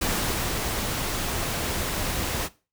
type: noise with ADSR envelope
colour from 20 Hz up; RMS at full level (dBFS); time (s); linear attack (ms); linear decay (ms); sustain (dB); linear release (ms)
pink; -25; 0.01-2.49; 9; 520; -3; 40
effects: noise-tail reverb RT60 0.3 s tail -18 dB re dry